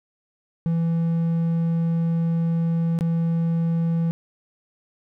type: tone with dropouts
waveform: triangle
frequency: 166.3 Hz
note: E3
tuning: 16 cents sharp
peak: -17 dBFS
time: 0.66-4.11 s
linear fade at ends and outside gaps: 0 ms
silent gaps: 2.989-3.009 s
effects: none